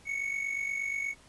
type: tone with amplitude modulation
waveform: triangle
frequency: 2217 Hz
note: C#7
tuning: in tune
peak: -26 dBFS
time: 0.05-1.15 s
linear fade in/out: 50 ms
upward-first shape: sine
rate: 48.4 Hz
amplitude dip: 65%
effects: pink hiss -58 dBFS RMS until 1.28 s + resampled to 24000 Hz